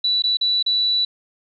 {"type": "tone with dropouts", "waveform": "sine", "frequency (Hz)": 3951, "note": "B7", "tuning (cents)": 0, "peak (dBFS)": -16, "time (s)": [0.04, 1.05], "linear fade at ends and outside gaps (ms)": 5, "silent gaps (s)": [[0.222, 0.238], [0.371, 0.411], [0.627, 0.662]], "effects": []}